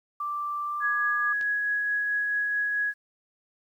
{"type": "tone with pitch glide", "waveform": "sine", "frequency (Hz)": [1174.7, 1198], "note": ["D6", "D6"], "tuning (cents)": [0, 34], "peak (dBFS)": -28, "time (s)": [0.2, 1.33], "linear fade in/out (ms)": 5, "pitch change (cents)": 34, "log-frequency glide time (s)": [0.61, 1.12]}
{"type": "tone with tremolo", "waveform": "sine", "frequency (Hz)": 1670, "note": "G#6", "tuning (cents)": 9, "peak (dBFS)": -23, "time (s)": [0.8, 2.94], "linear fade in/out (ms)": 50, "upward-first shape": "triangle", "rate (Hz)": 4.6, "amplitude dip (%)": 25}
{"type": "clicks", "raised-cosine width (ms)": 0.2, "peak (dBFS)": [-26, -36], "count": 2, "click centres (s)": [1.412, 1.427]}
{"effects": ["10-bit"]}